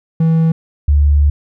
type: tone pair in turn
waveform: triangle / sine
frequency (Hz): 162.4 / 72.61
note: E3 / D2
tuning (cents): -26 / -19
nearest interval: octave + major second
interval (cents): 1393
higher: first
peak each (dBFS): -7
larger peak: neither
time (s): 0.2-0.52 / 0.88-1.3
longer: second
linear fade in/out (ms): 5
effects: none